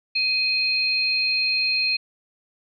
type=tone pair together; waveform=sine; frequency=2504 / 4211 Hz; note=D#7 / C8; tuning=+10 / +10 cents; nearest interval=major sixth; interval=900 cents; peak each=-22 dBFS; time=0.15-1.97 s; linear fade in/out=10 ms; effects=none